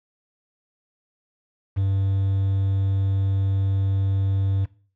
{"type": "tone with quantisation", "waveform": "triangle", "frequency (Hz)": 97.3, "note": "G2", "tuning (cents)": -12, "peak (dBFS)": -17, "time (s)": [1.76, 4.66], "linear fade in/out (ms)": 20, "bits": 7, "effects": ["noise-tail reverb RT60 0.4 s tail -18 dB re dry", "low-pass 2000 Hz 12 dB/octave"]}